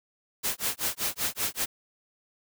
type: noise with tremolo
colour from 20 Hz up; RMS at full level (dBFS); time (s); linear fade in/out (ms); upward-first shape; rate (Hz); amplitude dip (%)
white; -27; 0.43-1.66; 20; sine; 5.2; 100
effects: none